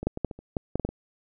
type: clicks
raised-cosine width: 2 ms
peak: -20 / -10 / -19 / -11 / -22 / -30 / -13 / -12 / -17 / -12 / -22 dBFS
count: 11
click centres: 0.03 / 0.07 / 0.174 / 0.247 / 0.312 / 0.39 / 0.568 / 0.756 / 0.797 / 0.85 / 0.89 s
effects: none